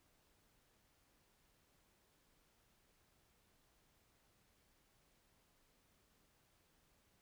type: silence
effects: pink hiss -75 dBFS RMS until 7.21 s